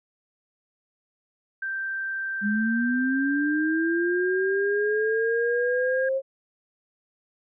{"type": "tone with pitch glide", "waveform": "sine", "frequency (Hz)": [1568, 1622.4], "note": ["G6", "G#6"], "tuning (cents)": [0, -41], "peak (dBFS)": -27, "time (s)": [1.62, 6.09], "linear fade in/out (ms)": 5, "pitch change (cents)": 59, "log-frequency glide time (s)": [2.73, 4.94]}
{"type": "linear sweep", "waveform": "sine", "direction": "up", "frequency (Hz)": [201.9, 540], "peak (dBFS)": -22, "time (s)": [2.41, 6.22], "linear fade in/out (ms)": 50}
{"effects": []}